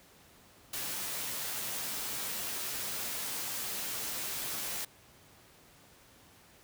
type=noise with comb filter; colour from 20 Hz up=white; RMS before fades=-37 dBFS; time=0.73-4.85 s; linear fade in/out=5 ms; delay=12 ms; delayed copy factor=-0.55; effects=pink hiss -59 dBFS RMS until 6.63 s + high-pass 60 Hz 12 dB/octave